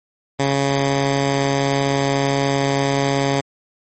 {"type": "tone", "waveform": "10% pulse", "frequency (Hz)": 138.59, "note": "C#3", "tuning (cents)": 0, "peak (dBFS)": -8, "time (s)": [0.39, 3.41], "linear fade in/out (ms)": 10, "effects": ["MP3 32 kbps"]}